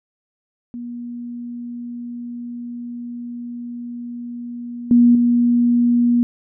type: tone with level steps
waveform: sine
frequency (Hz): 239.9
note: A#3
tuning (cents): +50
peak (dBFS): -27 / -8 / -12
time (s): 0.74-6.23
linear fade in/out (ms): 0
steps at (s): 4.91 / 5.15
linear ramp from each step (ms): 2
effects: none